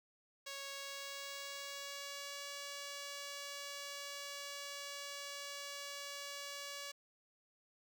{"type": "tone with pitch glide", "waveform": "5% pulse", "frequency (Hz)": [554.4, 567.4], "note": ["C#5", "C#5"], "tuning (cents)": [0, 40], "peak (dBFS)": -33, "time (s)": [0.46, 6.92], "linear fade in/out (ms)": 10, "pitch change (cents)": 40, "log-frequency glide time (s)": [0.69, 2.48], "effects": []}